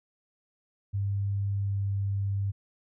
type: tone with pitch glide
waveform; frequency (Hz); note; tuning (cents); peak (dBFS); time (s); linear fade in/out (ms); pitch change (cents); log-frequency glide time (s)
sine; 99.7 to 99.13; G2 to G2; +30 to +20; -26; 0.93-2.52; 20; -10; 1.58-1.83
effects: none